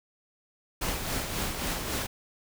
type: noise with tremolo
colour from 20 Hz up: pink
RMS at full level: -30 dBFS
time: 0.81-2.07 s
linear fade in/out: 10 ms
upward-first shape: sine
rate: 3.7 Hz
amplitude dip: 45%
effects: none